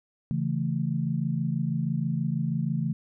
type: chord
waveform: sine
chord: A major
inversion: first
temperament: equal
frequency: 138.59 / 164.81 / 220 Hz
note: C#3 / E3 / A3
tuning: 0 / 0 / 0 cents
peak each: -29 / -28 / -31 dBFS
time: 0.31-2.93 s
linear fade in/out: 0 ms
effects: none